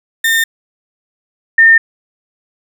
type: tone pair in turn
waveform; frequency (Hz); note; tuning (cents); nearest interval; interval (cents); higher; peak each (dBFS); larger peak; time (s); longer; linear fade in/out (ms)
35% pulse / sine; 1815 / 1815; A#6 / A#6; -47 / -47; unison; 0; neither; -8 / -3; second; 0.24-0.44 / 1.58-1.78; neither; 5
effects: none